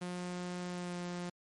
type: tone with pitch glide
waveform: sawtooth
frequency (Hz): 178.6 to 176.45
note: F3 to F3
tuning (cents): +39 to +18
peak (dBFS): -34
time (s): 0.01-1.3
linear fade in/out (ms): 10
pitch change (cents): -21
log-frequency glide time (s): 0.68-0.95
effects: MP3 48 kbps